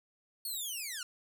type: linear sweep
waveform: 10% pulse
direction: down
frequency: 4435 to 1362 Hz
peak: -29 dBFS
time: 0.45-1.03 s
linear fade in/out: 2 ms
effects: none